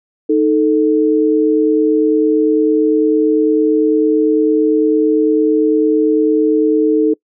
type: tone pair together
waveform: sine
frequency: 311.1 / 440 Hz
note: D#4 / A4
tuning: 0 / 0 cents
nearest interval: tritone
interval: 600 cents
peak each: -12 dBFS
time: 0.29-7.14 s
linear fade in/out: 10 ms
effects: noise-tail reverb RT60 0.1 s tail -24 dB re dry